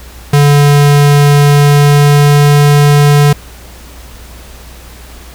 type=tone with pitch glide; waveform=square; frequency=144.4 to 145.32 Hz; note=D3 to D3; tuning=-29 to -18 cents; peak=-4 dBFS; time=0.33-3.33 s; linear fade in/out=5 ms; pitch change=+11 cents; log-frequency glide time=1.41-2.6 s; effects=added 60 Hz sine -31 dBFS peak until 5.34 s + pink hiss -35 dBFS RMS until 5.34 s